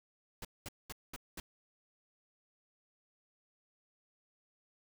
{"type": "noise bursts", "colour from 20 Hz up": "pink", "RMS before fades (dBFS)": -44, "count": 5, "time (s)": [0.42, 1.4], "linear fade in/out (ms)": 2, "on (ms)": 28, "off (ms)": 210, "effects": []}